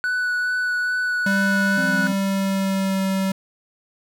triangle tone with vibrato, 1483 Hz, F#6, 4 cents sharp, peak -18 dBFS, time 0.04-2.07 s, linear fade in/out 0 ms, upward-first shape sine, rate 2.4 Hz, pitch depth 11 cents each way
square tone with pitch glide, 197 to 192.06 Hz, G3 to G3, +9 to -35 cents, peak -20 dBFS, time 1.26-3.32 s, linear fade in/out 5 ms, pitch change -44 cents, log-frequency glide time 1.81-3.03 s
triangle chord, F suspended second, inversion none, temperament equal with one note detuned, 177.05 / 196 / 261.6 Hz, F3 / G3 / C4, +24 / 0 / 0 cents, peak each -24 / -22 / -24 dBFS, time 1.77-2.13 s, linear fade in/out 10 ms
effects none

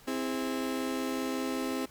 35% pulse chord, C augmented, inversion none, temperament just, 261.6 / 327 / 408.8 Hz, C4 / E4 / G#4, 0 / -14 / -27 cents, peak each -31 / -36 / -36 dBFS, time 0.07-1.86 s, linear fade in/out 10 ms, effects pink hiss -56 dBFS RMS until 1.9 s

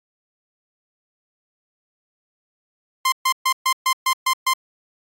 sawtooth tone bursts, 1046 Hz, C6, 1 cent flat, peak -12 dBFS, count 8, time 3.05-4.536 s, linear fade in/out 5 ms, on 72 ms, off 130 ms, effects AAC 48 kbps

